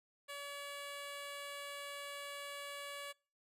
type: tone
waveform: 10% pulse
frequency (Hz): 569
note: C#5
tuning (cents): +45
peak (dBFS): -36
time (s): 0.28-3.13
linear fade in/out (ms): 20
effects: noise-tail reverb RT60 0.4 s tail -26 dB re dry + resampled to 32000 Hz